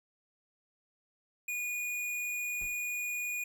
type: tone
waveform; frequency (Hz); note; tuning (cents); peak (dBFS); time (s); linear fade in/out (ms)
square; 2451; D#7; -27; -34; 1.48-3.44; 5
type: noise with exponential decay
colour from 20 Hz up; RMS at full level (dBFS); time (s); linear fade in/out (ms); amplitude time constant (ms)
brown; -44; 2.61-2.84; 1; 48
effects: none